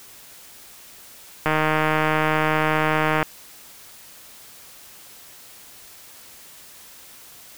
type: click train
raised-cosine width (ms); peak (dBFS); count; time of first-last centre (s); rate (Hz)
0.5; -5; 275; 1.46-3.228; 155
effects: white hiss -45 dBFS RMS until 7.57 s